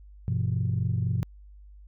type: tone cluster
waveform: sine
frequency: 98.2 / 122.3 / 167.9 Hz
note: G2 / B2 / E3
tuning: +4 / -16 / +32 cents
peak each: -27 / -26 / -31 dBFS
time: 0.28-1.23 s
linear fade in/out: 0 ms
effects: tanh soft clip ceiling -17 dBFS + added 50 Hz sine -46 dBFS peak until 1.87 s